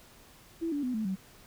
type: tone with pitch steps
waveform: sine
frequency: 331.2 / 288.3 / 251 / 218.5 / 190.22 Hz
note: E4 / D4 / B3 / A3 / F#3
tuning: +8 / -32 / +28 / -12 / +48 cents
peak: -29 dBFS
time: 0.61-1.16 s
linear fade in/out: 20 ms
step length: 110 ms
effects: pink hiss -56 dBFS RMS until 1.46 s